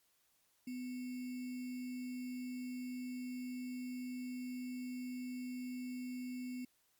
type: tone with sample-and-hold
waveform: sine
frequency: 250.9 Hz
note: B3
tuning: 28 cents sharp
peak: -40 dBFS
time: 0.67-6.65 s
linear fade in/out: 5 ms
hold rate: 2450 Hz
effects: white hiss -75 dBFS RMS until 6.99 s + MP3 96 kbps